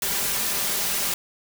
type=noise with comb filter; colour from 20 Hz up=white; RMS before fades=-25 dBFS; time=0.02-1.14 s; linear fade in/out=2 ms; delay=5 ms; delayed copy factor=+0.5; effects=none